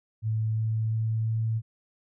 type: tone with pitch steps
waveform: sine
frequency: 110 / 110.64 / 111.28 / 111.92 Hz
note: A2 / A2 / A2 / A2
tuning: 0 / +10 / +20 / +30 cents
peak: -24 dBFS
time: 0.22-1.62 s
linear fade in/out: 50 ms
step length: 350 ms
effects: none